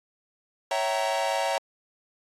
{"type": "chord", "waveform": "45% pulse", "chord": "C# diminished seventh", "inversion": "none", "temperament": "equal with one note detuned", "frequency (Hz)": [554.4, 659.3, 767.4, 932.3], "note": ["C#5", "E5", "G5", "Bb5"], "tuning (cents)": [0, 0, -37, 0], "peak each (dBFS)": -30, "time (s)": [0.71, 1.58], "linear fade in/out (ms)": 2, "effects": ["low-pass 9000 Hz 12 dB/octave", "AAC 64 kbps"]}